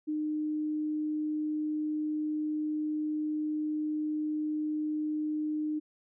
sine tone, 305 Hz, D#4, 34 cents flat, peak -29 dBFS, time 0.07-5.8 s, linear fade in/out 20 ms, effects none

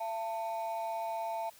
triangle ring-modulated tone, 784 Hz, G5, in tune, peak -28 dBFS, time 0-1.5 s, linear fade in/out 10 ms, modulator 108 Hz, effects tanh soft clip ceiling -24 dBFS + white hiss -58 dBFS RMS until 1.59 s

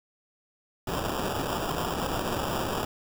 white noise with sample-and-hold, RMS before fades -30 dBFS, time 0.87-2.85 s, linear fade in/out 5 ms, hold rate 2100 Hz, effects none

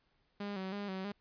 sawtooth tone with vibrato, 196 Hz, G3, in tune, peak -34 dBFS, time 0.4-1.12 s, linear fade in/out 5 ms, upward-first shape square, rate 3.1 Hz, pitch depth 62 cents each way, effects pink hiss -75 dBFS RMS until 1.2 s + resampled to 11025 Hz

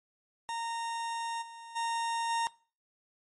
40% pulse tone with level steps, 924 Hz, A#5, 16 cents flat, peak -33 / -45 / -30 / -28 dBFS, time 0.49-2.47 s, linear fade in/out 0 ms, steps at 1.41 / 1.75 / 2.29 s, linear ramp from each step 20 ms, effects noise-tail reverb RT60 0.4 s tail -22 dB re dry + MP3 48 kbps

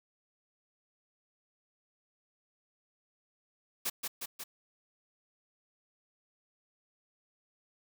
white noise with echo, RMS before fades -33 dBFS, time 3.85-3.9 s, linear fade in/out 10 ms, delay 180 ms, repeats 3, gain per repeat -3 dB, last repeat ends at 4.44 s, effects none

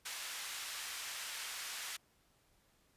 pink band-pass noise, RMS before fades -44 dBFS, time 0.05-1.97 s, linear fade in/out 10 ms, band 1600 to 12000 Hz, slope 12 dB/octave, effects pink hiss -72 dBFS RMS until 2.96 s + resampled to 32000 Hz

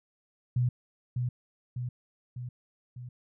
sine tone with echo, 123.47 Hz, B2, in tune, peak -23 dBFS, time 0.56-0.69 s, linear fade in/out 5 ms, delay 600 ms, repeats 4, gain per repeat -4 dB, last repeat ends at 3.09 s, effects none

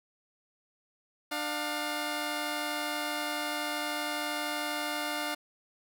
10% pulse tone pair together, 298.5 / 710 Hz, D4 / F5, +28 / +28 cents, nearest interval octave + minor third, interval 1500 cents, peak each -26 dBFS, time 1.31-5.35 s, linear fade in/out 10 ms, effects none

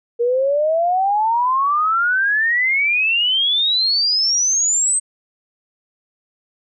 sine exponential sweep, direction up, 466.2 to 8372 Hz, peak -14 dBFS, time 0.19-5 s, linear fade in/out 20 ms, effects none

